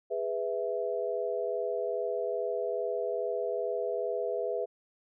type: chord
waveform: sine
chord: E major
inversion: first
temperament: just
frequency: 412 / 494.4 / 659.3 Hz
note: G#4 / B4 / E5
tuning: -14 / +2 / 0 cents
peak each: -34 / -33 / -34 dBFS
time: 0.1-4.66 s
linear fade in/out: 20 ms
effects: none